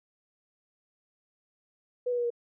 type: tone with pitch steps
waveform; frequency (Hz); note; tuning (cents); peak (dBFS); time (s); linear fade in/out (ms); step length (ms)
sine; 493.9 / 487.1 / 480.4 / 473.8; B4 / B4 / B4 / A#4; 0 / -24 / -48 / +28; -26; 2.06-2.304; 10; 61
effects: none